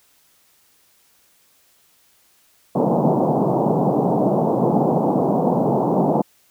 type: band-pass noise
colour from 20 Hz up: pink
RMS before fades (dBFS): -18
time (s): 2.75-6.22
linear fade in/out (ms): 5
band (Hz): 140 to 910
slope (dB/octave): 48
effects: white hiss -58 dBFS RMS until 6.5 s